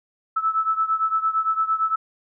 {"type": "beating tone pair", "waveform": "sine", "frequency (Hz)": [1307, 1315.8], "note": ["E6", "E6"], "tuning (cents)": [-15, -4], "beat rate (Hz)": 8.8, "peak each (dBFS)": [-21, -24], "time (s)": [0.36, 1.96], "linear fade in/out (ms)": 10, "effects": []}